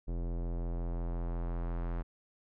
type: tone with low-pass filter sweep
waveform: square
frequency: 42.82 Hz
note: F1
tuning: 33 cents flat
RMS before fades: -35 dBFS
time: 0.07-2.03 s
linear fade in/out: 20 ms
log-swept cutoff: 470 to 1400 Hz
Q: 1
effects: none